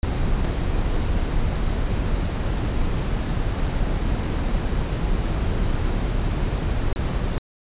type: noise with dropouts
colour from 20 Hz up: brown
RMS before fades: -22 dBFS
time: 0.03-7.38 s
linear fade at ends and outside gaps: 0 ms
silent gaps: 0.446-0.45 / 6.929-6.96 s
effects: resampled to 8000 Hz